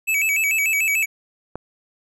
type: tone with vibrato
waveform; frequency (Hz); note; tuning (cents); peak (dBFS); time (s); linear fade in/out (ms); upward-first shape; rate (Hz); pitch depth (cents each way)
square; 2438; D#7; -36; -18; 0.07-1.06; 20; square; 6.8; 120
type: click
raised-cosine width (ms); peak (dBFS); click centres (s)
1; -15; 1.556
effects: none